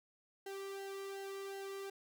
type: tone with flanger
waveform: sawtooth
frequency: 392 Hz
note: G4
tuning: in tune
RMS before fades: -45 dBFS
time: 0.46-1.9 s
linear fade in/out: 5 ms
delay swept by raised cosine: 0.83 to 1.4 ms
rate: 2.7 Hz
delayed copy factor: -0.7
effects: none